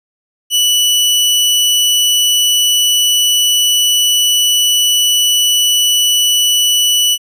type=tone; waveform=sawtooth; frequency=2960 Hz; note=F#7; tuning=in tune; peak=-6 dBFS; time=0.5-7.18 s; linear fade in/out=50 ms; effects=resampled to 32000 Hz